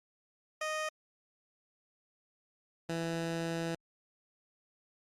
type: tone pair in turn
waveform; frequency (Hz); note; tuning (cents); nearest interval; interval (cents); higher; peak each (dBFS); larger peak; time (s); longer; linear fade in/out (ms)
15% pulse; 620 / 165.98; D#5 / E3; -6 / +12; octave + major seventh; 2282; first; -27; neither; 0.61-0.89 / 2.89-3.75; second; 5
effects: low-pass 9000 Hz 12 dB/octave + Opus 48 kbps